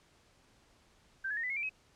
sine tone with pitch steps, 1568 / 1700.1 / 1843.3 / 1998.5 / 2167 / 2349 / 2547 Hz, G6 / G#6 / A#6 / B6 / C#7 / D7 / D#7, 0 / +40 / -20 / +20 / -40 / 0 / +40 cents, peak -33 dBFS, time 1.24-1.695 s, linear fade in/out 10 ms, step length 65 ms, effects pink hiss -66 dBFS RMS until 1.95 s + low-pass 8000 Hz 12 dB/octave

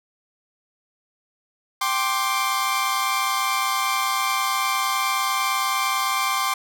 sawtooth chord, G suspended fourth, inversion none, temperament equal with one note detuned, 784 / 1055 / 1174.7 Hz, G5 / C6 / D6, 0 / +14 / 0 cents, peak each -25 / -20 / -21 dBFS, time 1.81-6.54 s, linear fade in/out 5 ms, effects none

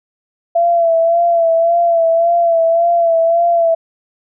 sine tone with vibrato, 673 Hz, E5, 36 cents sharp, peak -9 dBFS, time 0.55-3.75 s, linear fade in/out 10 ms, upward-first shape sine, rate 1.8 Hz, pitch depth 39 cents each way, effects none

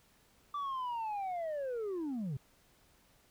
sine linear sweep, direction down, 1174.7 to 122.2 Hz, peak -32 dBFS, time 0.54-2.37 s, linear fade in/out 5 ms, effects tanh soft clip ceiling -34 dBFS + pink hiss -67 dBFS RMS until 3.3 s

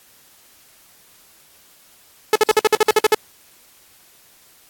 sawtooth tone bursts, 430.1 Hz, A4, 39 cents flat, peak -6 dBFS, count 11, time 2.33-3.146 s, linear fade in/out 2 ms, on 26 ms, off 53 ms, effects white hiss -51 dBFS RMS until 4.69 s + AAC 64 kbps

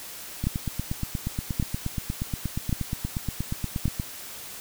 two click trains, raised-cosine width 5 ms, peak -11 / -15 dBFS, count 4 / 31, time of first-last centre 0.47-3.856 / 0.44-3.999 s, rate 0.886 / 8.43 Hz, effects white hiss -40 dBFS RMS until 4.6 s

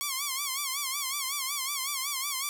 5% pulse tone with vibrato, 1100 Hz, C#6, 14 cents flat, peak -18 dBFS, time 0.01-2.49 s, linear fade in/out 0 ms, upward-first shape sine, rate 5.4 Hz, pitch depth 110 cents each way, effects none

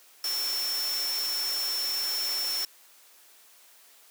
sine tone in noise, 5400 Hz, E8, 41 cents sharp, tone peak -28 dBFS, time 0.24-2.65 s, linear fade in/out 2 ms, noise white, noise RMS -35 dBFS, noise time 0.24-2.65 s, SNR +4 dB, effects white hiss -56 dBFS RMS until 4.1 s + high-pass 400 Hz 12 dB/octave

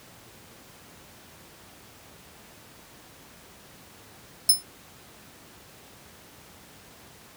15% pulse tone with exponential decay, 5240 Hz, E8, 11 cents flat, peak -5 dBFS, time 4.49-4.63 s, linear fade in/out 5 ms, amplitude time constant 29 ms, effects pink hiss -50 dBFS RMS until 7.36 s + high-pass 80 Hz 12 dB/octave

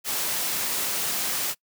white noise, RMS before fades -27 dBFS, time 0.04-1.55 s, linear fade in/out 50 ms, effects noise-tail reverb RT60 0.1 s tail -24 dB re dry + high-pass 150 Hz 12 dB/octave

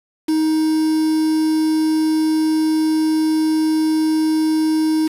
triangle tone with quantisation, 314.1 Hz, D#4, 16 cents sharp, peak -12 dBFS, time 0.28-5.08 s, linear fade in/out 10 ms, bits 5, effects resampled to 32000 Hz

